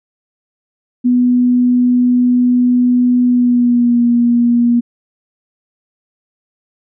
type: tone with pitch glide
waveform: sine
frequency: 246.9 to 238.5 Hz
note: B3 to A#3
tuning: 0 to +40 cents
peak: -8 dBFS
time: 1.04-4.81 s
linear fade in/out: 20 ms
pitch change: -60 cents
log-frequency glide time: 3.25-4.02 s
effects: none